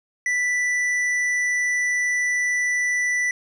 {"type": "tone with hard clipping", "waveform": "sine", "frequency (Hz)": 1975.5, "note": "B6", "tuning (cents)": 0, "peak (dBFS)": -21, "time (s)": [0.26, 3.31], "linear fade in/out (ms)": 2, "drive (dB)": 7, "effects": []}